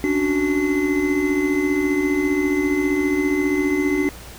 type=tone cluster; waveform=triangle; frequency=278.4 / 293.3 / 371.5 / 2047 Hz; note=C#4 / D4 / F#4 / C7; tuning=+8 / -2 / +7 / -38 cents; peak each=-25 / -18 / -20 / -25 dBFS; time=0.04-4.09 s; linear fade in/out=0 ms; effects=added 60 Hz sine -40 dBFS peak until 4.38 s + pink hiss -40 dBFS RMS until 4.38 s